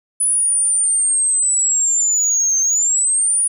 sine linear two-way sweep, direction down then up, 9956 to 6272 to 9780 Hz, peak -12 dBFS, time 0.2-3.48 s, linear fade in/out 10 ms, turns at 2.6 s, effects tanh soft clip ceiling -10 dBFS

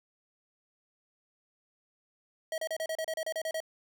square tone bursts, 640 Hz, D#5, 49 cents sharp, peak -32 dBFS, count 12, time 2.52-3.603 s, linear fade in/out 2 ms, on 60 ms, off 33 ms, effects none

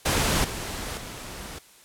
pink noise with level steps, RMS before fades -23 / -33 / -38 dBFS, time 0.05-1.59 s, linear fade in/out 10 ms, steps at 0.44 / 0.97 s, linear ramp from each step 5 ms, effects white hiss -53 dBFS RMS until 1.84 s + low-pass 12000 Hz 12 dB/octave

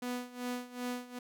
sawtooth tone with tremolo, 246.9 Hz, B3, in tune, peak -30 dBFS, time 0.02-1.19 s, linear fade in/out 5 ms, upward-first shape sine, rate 2.6 Hz, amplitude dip 85%, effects none

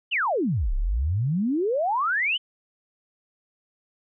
sine exponential two-way sweep, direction down then up, 3136 to 30.87 to 3136 Hz, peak -21 dBFS, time 0.11-2.38 s, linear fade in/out 20 ms, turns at 0.74 s, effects none

